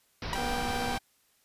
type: low-pass noise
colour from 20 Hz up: pink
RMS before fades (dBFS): -36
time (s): 0.22-0.98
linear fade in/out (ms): 2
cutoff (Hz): 5600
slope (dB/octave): 96
type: tone with exponential decay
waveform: sawtooth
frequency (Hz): 969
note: B5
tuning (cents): -33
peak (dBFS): -23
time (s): 0.33-0.41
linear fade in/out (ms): 1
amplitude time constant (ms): 17
type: tone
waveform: sawtooth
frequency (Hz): 784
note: G5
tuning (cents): 0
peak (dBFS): -29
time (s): 0.34-0.99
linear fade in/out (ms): 20
type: click train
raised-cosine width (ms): 1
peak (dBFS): -25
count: 141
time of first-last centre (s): 0.38-0.959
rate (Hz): 242
effects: white hiss -68 dBFS RMS until 1.44 s + resampled to 32000 Hz